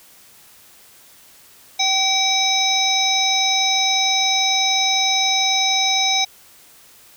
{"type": "harmonic tone with a mistuned harmonic", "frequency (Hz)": 767, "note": "G5", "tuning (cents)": -38, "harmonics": [1, 3, 5, 7, 8], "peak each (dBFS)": [-22, -23, -19, -23, -24], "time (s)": [1.79, 6.25], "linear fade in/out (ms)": 10, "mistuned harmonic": 7, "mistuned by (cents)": -31, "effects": ["white hiss -48 dBFS RMS until 7.16 s"]}